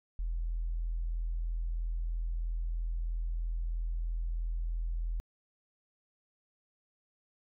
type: tone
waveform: sine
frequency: 41.54 Hz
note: E1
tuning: 14 cents sharp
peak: -30 dBFS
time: 0.19-5.2 s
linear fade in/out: 0 ms
effects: tanh soft clip ceiling -26 dBFS